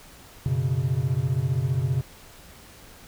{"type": "chord", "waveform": "triangle", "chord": "F# suspended fourth", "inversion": "none", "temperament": "equal", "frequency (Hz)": [92.5, 123.47, 138.59], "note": ["F#2", "B2", "C#3"], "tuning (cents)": [0, 0, 0], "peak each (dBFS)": [-29, -23, -23], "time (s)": [0.46, 2.01], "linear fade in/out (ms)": 0, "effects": ["pink hiss -48 dBFS RMS until 3.07 s"]}